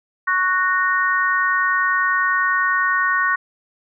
sine chord, F# major, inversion second, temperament just, 1110 / 1480 / 1850 Hz, C#6 / F#6 / A#6, +2 / 0 / -14 cents, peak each -20 dBFS, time 0.27-3.36 s, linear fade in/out 10 ms, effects none

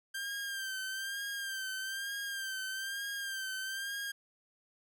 sawtooth tone with vibrato, 1581 Hz, G6, 14 cents sharp, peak -33 dBFS, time 0.14-4.12 s, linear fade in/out 10 ms, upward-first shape sine, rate 1.1 Hz, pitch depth 51 cents each way, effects none

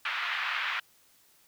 pink band-pass noise, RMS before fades -32 dBFS, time 0.05-0.8 s, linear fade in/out 5 ms, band 1200 to 3000 Hz, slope 24 dB/octave, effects white hiss -63 dBFS RMS until 1.47 s

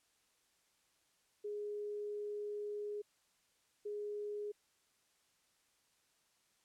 sine tone bursts at uneven times, 415.3 Hz, G#4, in tune, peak -39 dBFS, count 2, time 1.44-3.02 / 3.85-4.52 s, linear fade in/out 10 ms, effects white hiss -75 dBFS RMS until 6.64 s + low-pass 10000 Hz 12 dB/octave

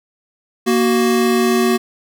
square tone pair together, 235 / 373.1 Hz, A#3 / F#4, +14 / +14 cents, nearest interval minor sixth, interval 800 cents, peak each -16 dBFS, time 0.66-1.78 s, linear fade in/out 20 ms, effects none

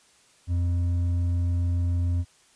sine tone with hard clipping, 87.3 Hz, F2, in tune, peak -23 dBFS, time 0.47-2.25 s, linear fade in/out 50 ms, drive 4 dB, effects white hiss -59 dBFS RMS until 2.55 s + resampled to 22050 Hz

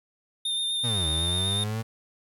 square tone with vibrato, 3629 Hz, A#7, 47 cents flat, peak -26 dBFS, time 0.45-1.64 s, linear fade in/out 5 ms, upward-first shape triangle, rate 8 Hz, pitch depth 22 cents each way
35% pulse linear two-way sweep, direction down then up, 126.6 to 77.1 to 113.9 Hz, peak -26 dBFS, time 0.83-1.83 s, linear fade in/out 20 ms, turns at 1.08 s
effects 10-bit

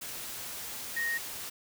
sine tone in noise, 1864.7 Hz, A#6, in tune, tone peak -29 dBFS, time 0.96-1.18 s, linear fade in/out 10 ms, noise white, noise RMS -40 dBFS, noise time 0.01-1.5 s, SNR +8 dB, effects none

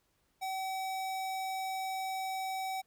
square tone, 762 Hz, G5, 49 cents flat, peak -35 dBFS, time 0.41-2.82 s, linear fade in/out 20 ms, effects pink hiss -75 dBFS RMS until 2.86 s

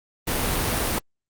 pink noise, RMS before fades -24 dBFS, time 0.27-0.99 s, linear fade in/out 10 ms, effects Opus 32 kbps

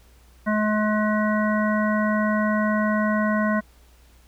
harmonic tone, 212.7 Hz, G#3, 42 cents sharp, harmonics 1 / 3 / 5 / 7 / 9, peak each -21 / -26 / -28 / -29 / -31 dBFS, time 0.46-3.61 s, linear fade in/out 20 ms, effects added 60 Hz sine -51 dBFS peak until 4.27 s + pink hiss -58 dBFS RMS until 4.27 s

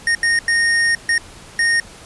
square tone bursts at uneven times, 1851 Hz, A#6, 13 cents flat, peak -14 dBFS, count 5, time 0.07-0.15 / 0.23-0.39 / 0.48-0.95 / 1.09-1.18 / 1.59-1.8 s, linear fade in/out 2 ms, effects pink hiss -40 dBFS RMS until 2.05 s + resampled to 24000 Hz

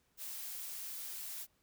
blue noise, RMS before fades -44 dBFS, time 0.17-1.47 s, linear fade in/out 50 ms, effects pink hiss -75 dBFS RMS until 1.62 s

